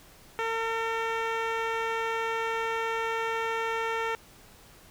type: tone with low-pass filter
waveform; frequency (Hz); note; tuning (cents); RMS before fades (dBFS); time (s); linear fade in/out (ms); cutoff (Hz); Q
10% pulse; 453.1; A#4; -49; -30; 0.39-4.15; 0; 3300; 0.52
effects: pink hiss -54 dBFS RMS until 4.9 s